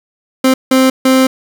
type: tone bursts at uneven times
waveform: 30% pulse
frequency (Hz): 261.6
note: C4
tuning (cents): 0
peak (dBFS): -4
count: 3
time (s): 0.44-0.54 / 0.71-0.9 / 1.05-1.27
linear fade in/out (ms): 5
effects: none